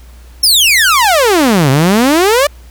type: exponential two-way sweep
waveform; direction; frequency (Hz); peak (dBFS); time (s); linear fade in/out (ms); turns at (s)
sawtooth; down then up; 5470 to 128.1 to 602; -3; 0.43-2.47; 5; 1.7
effects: added 60 Hz sine -33 dBFS peak until 2.7 s + pink hiss -45 dBFS RMS until 2.7 s